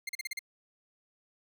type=tone bursts; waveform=sawtooth; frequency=2105 Hz; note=C7; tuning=10 cents sharp; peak=-30 dBFS; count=6; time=0.07-0.392 s; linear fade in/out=5 ms; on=22 ms; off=38 ms; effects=none